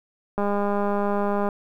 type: click train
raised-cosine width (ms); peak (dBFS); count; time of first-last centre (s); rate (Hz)
1; -12; 226; 0.38-1.488; 203
effects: 9-bit